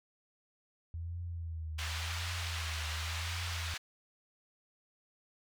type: tone with vibrato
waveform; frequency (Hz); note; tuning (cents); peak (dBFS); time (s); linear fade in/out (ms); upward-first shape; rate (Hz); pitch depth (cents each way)
sine; 82.41; E2; 0; -37; 0.94-3.74; 0; triangle; 0.91; 98
type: band-pass noise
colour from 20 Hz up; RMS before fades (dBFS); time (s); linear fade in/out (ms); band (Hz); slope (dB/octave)
white; -41; 1.78-3.78; 10; 970 to 3900; 12
effects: none